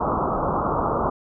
white low-pass noise, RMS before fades -23 dBFS, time 0-1.1 s, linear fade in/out 10 ms, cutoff 1300 Hz, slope 96 dB/octave, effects none

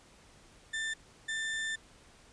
35% pulse tone bursts at uneven times, 1782 Hz, A6, 22 cents sharp, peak -31 dBFS, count 2, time 0.73-0.94 / 1.28-1.76 s, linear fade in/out 10 ms, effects pink hiss -59 dBFS RMS until 2.32 s + resampled to 22050 Hz

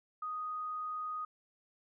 sine tone, 1244.5 Hz, D#6, in tune, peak -36 dBFS, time 0.22-1.25 s, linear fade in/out 5 ms, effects none

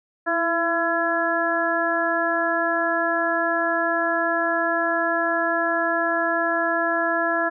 harmonic tone with a mistuned harmonic, 337.2 Hz, E4, 39 cents sharp, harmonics 1 / 2 / 3 / 4 / 5, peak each -28 / -24 / -29 / -27 / -24 dBFS, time 0.26-7.5 s, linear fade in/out 20 ms, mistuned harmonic 1, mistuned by -37 cents, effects none

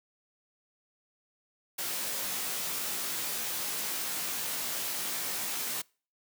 white noise with comb filter, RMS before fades -34 dBFS, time 1.78-5.82 s, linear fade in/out 10 ms, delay 18 ms, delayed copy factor +0.8, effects noise-tail reverb RT60 0.4 s tail -26 dB re dry + high-pass 150 Hz 12 dB/octave

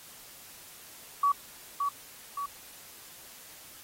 sine tone with echo, 1135 Hz, C#6, 41 cents sharp, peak -21 dBFS, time 1.23-1.32 s, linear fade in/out 5 ms, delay 570 ms, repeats 2, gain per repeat -5 dB, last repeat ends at 2.46 s, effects white hiss -50 dBFS RMS until 3.83 s + AAC 48 kbps

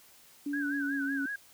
sine tone with pitch glide, 287.2 to 276.6 Hz, D4 to C#4, -39 to -4 cents, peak -31 dBFS, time 0.46-1.26 s, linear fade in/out 5 ms, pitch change -65 cents, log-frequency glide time 0.62-1.06 s
sine tone with vibrato, 1568 Hz, G6, in tune, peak -33 dBFS, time 0.53-1.36 s, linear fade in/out 5 ms, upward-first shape sine, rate 5.4 Hz, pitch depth 110 cents each way
effects white hiss -58 dBFS RMS until 1.53 s

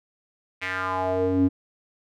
square tone with band-pass filter sweep, 93.2 Hz, F#2, 13 cents sharp, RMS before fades -24 dBFS, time 0.61-1.49 s, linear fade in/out 20 ms, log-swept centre 2300 to 240 Hz, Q 3.7, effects none

